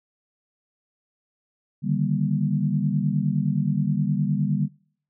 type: tone cluster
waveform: sine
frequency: 145.1 / 154.7 / 195.6 / 235.9 Hz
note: D3 / D#3 / G3 / A#3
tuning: -21 / -10 / -4 / +21 cents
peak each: -24 / -26 / -25 / -29 dBFS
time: 1.82-4.69 s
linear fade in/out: 50 ms
effects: noise-tail reverb RT60 0.6 s tail -26 dB re dry